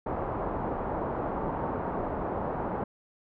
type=low-pass noise; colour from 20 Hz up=white; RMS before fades=-32 dBFS; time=0.06-2.84 s; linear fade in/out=5 ms; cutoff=970 Hz; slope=24 dB/octave; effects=none